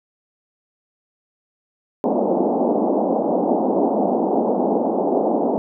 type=band-pass noise; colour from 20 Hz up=pink; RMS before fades=-19 dBFS; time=2.04-5.58 s; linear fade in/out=0 ms; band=210 to 840 Hz; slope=48 dB/octave; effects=none